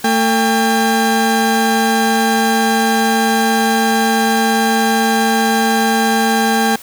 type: tone pair together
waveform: 30% pulse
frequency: 224.2 / 799 Hz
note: A3 / G5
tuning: +33 / +33 cents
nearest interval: octave + minor seventh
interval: 2200 cents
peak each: -12 dBFS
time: 0.04-6.76 s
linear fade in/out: 5 ms
effects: white hiss -36 dBFS RMS until 6.82 s